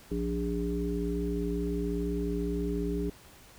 harmonic tone with a mistuned harmonic, 58.27 Hz, A#1, in tune, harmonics 1 / 3 / 5 / 7, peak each -34 / -34 / -34 / -34 dBFS, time 0.11-3.1 s, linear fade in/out 5 ms, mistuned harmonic 3, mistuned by +22 cents, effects pink hiss -54 dBFS RMS until 3.58 s

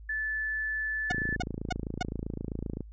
sine tone, 1742 Hz, A6, 18 cents flat, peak -29 dBFS, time 0.09-1.36 s, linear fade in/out 5 ms
sawtooth tone bursts, 727 Hz, F#5, 31 cents flat, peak -24 dBFS, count 4, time 1.1-2.028 s, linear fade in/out 5 ms, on 22 ms, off 280 ms
click train, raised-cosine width 3 ms, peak -21 dBFS, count 48, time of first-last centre 1.11-2.807 s, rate 27.7 Hz
effects added 53 Hz sine -44 dBFS peak until 2.92 s + resampled to 16000 Hz

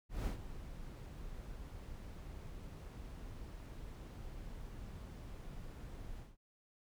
brown noise with ADSR envelope, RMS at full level -36 dBFS, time 0.09-6.37 s, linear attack 160 ms, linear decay 120 ms, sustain -12 dB, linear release 190 ms, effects none

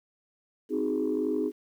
sine chord, Ab dominant seventh, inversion first, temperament just, 259.6 / 311.5 / 373.8 / 415.3 Hz, C4 / Eb4 / Gb4 / Ab4, -13 / +2 / +18 / 0 cents, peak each -31 / -29 / -34 / -29 dBFS, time 0.69-1.52 s, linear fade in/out 50 ms, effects tanh soft clip ceiling -18 dBFS + 10-bit

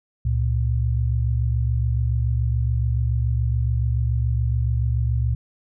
sine tone pair together, 69 / 116.04 Hz, C#2 / A#2, -7 / -7 cents, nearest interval major sixth, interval 900 cents, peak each -21 dBFS, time 0.25-5.35 s, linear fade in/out 5 ms, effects none

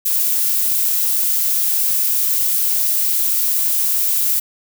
violet noise, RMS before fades -17 dBFS, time 0.05-4.4 s, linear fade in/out 10 ms, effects none

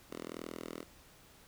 5% pulse tone with high-pass filter, 41.2 Hz, E1, in tune, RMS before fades -45 dBFS, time 0.1-0.84 s, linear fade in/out 20 ms, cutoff 280 Hz, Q 1.2, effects pink hiss -60 dBFS RMS until 1.47 s

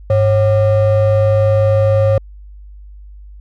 triangle ring-modulated tone, 322.9 Hz, E4, 36 cents flat, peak -4 dBFS, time 0.1-2.18 s, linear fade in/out 2 ms, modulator 221 Hz, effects added 50 Hz sine -33 dBFS peak until 3.4 s

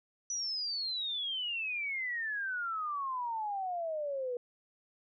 sine exponential sweep, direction down, 5960 to 480 Hz, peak -33 dBFS, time 0.3-4.37 s, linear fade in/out 2 ms, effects none

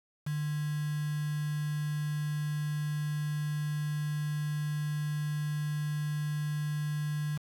sine tone with quantisation, 150 Hz, D3, 37 cents sharp, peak -30 dBFS, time 0.26-7.38 s, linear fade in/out 10 ms, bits 7, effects none

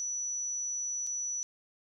sine tone with dropouts, 5920 Hz, F#8, in tune, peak -32 dBFS, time 0-1.43 s, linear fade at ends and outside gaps 0 ms, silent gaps 1.066-1.071 s, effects none

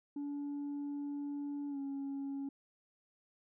sine tone with pitch glide, 286.9 to 276.6 Hz, D4 to C#4, -40 to -4 cents, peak -35 dBFS, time 0.16-2.49 s, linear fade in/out 5 ms, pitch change -64 cents, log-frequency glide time 1.69-1.78 s, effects tanh soft clip ceiling -36 dBFS

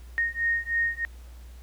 sine beating tone pair, 1853 / 1856.2 Hz, A#6 / A#6, -11 / -8 cents, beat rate 3.2 Hz, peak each -27 dBFS, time 0.18-1.05 s, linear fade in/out 0 ms, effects added 60 Hz sine -42 dBFS peak until 1.62 s + pink hiss -57 dBFS RMS until 1.62 s

